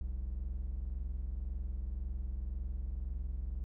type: tone pair together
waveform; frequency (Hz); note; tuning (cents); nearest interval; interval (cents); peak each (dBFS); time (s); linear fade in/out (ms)
triangle; 43.53 / 65.41; F1 / C2; -5 / 0; perfect fifth; 705; -37 / -35; 0.01-3.64; 0
effects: tanh soft clip ceiling -26 dBFS